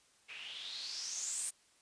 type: noise with low-pass filter sweep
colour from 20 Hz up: blue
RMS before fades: -42 dBFS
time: 0.28-1.51 s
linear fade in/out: 20 ms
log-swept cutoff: 2400 to 9200 Hz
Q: 6.1
effects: white hiss -68 dBFS RMS until 1.81 s + resampled to 22050 Hz